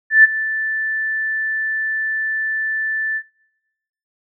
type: tone with ADSR envelope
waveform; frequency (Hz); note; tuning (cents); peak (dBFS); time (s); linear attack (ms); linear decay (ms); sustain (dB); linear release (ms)
sine; 1760; A6; 0; -3; 0.1-3.23; 140; 21; -15; 67
effects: noise-tail reverb RT60 1.0 s tail -25 dB re dry